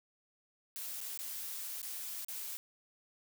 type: noise with dropouts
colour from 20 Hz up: blue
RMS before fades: -42 dBFS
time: 0.76-2.57 s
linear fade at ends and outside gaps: 0 ms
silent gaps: 1.005-1.012 / 1.175-1.19 / 1.817-1.829 / 2.247-2.284 s
effects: none